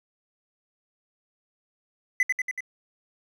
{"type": "tone with echo", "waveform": "triangle", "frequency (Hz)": 2015, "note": "B6", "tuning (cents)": 34, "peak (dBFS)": -16, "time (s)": [2.2, 2.23], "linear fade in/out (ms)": 2, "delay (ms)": 94, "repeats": 4, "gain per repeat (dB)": -3, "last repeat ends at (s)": 2.606, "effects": []}